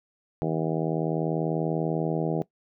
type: harmonic tone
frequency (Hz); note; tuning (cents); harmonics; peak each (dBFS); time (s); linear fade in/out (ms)
80.2; E2; -47; 2 / 3 / 4 / 5 / 6 / 7 / 8 / 9 / 10; -28 / -36 / -31 / -33 / -33 / -39 / -35 / -38 / -41; 0.42-2.42; 0
effects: noise-tail reverb RT60 0.1 s tail -19 dB re dry